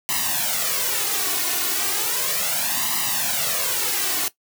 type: noise with flanger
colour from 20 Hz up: white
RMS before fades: -23 dBFS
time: 0.09-4.28 s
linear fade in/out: 0 ms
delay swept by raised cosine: 1 to 2.8 ms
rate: 0.35 Hz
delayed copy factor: +0.8
effects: noise-tail reverb RT60 0.1 s tail -17 dB re dry + high-pass 150 Hz 12 dB/octave